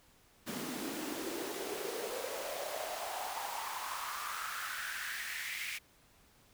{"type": "noise with high-pass filter sweep", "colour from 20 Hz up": "pink", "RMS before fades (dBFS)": -40, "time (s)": [0.46, 5.79], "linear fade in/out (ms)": 20, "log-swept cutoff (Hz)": [230, 2300], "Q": 4.5, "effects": ["pink hiss -65 dBFS RMS until 6.53 s"]}